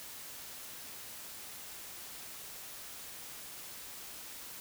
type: silence
effects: white hiss -47 dBFS RMS until 4.6 s